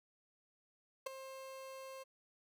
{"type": "tone with ADSR envelope", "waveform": "30% pulse", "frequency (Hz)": 531, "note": "C5", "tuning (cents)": 25, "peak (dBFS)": -32, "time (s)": [1.06, 2.04], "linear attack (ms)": 8, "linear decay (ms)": 9, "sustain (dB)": -13, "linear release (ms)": 18, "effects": []}